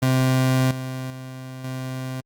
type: tone with level steps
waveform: 30% pulse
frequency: 129.9 Hz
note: C3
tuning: 12 cents flat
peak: -14 / -25 / -31 / -25 dBFS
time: 0.02-2.21 s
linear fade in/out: 10 ms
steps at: 0.71 / 1.1 / 1.64 s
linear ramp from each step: 2 ms
effects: Opus 48 kbps